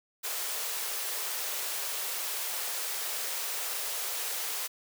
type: high-pass noise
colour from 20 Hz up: white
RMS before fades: -34 dBFS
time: 0.23-4.68 s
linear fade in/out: 20 ms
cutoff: 390 Hz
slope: 48 dB/octave
effects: none